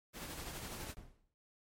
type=noise with tremolo; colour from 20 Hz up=pink; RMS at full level=-44 dBFS; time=0.13-0.95 s; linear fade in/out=50 ms; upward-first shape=sine; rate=12 Hz; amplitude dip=35%
type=noise with exponential decay; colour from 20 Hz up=brown; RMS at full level=-46 dBFS; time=0.97-1.34 s; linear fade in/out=0 ms; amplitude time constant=79 ms
effects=MP3 64 kbps